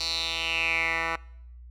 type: tone with band-pass filter sweep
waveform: 10% pulse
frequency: 164.81 Hz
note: E3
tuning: in tune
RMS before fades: -28 dBFS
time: 0-1.16 s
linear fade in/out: 5 ms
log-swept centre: 4600 to 1600 Hz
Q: 5.3
effects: noise-tail reverb RT60 0.8 s tail -25 dB re dry + added 60 Hz sine -43 dBFS peak until 1.7 s